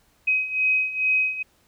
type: beating tone pair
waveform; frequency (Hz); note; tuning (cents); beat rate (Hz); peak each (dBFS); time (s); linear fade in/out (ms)
sine; 2526 / 2528.3; D#7 / D#7; +26 / +27; 2.3; -25 / -21; 0.27-1.43; 10
effects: pink hiss -62 dBFS RMS until 1.67 s